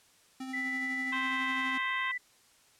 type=tone with tremolo; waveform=square; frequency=261.6 Hz; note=C4; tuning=in tune; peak=-37 dBFS; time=0.4-1.78 s; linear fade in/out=5 ms; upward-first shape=sine; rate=12 Hz; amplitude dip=35%
type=tone; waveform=sine; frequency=1983 Hz; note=B6; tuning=7 cents sharp; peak=-32 dBFS; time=0.53-2.18 s; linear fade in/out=10 ms
type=harmonic tone; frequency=523.3 Hz; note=C5; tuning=in tune; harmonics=2 / 3 / 4 / 5 / 6 / 7; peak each=-35 / -40 / -44 / -42 / -43 / -48 dBFS; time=1.12-2.12 s; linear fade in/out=10 ms
effects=white hiss -63 dBFS RMS until 2.79 s + low-pass 10000 Hz 12 dB/octave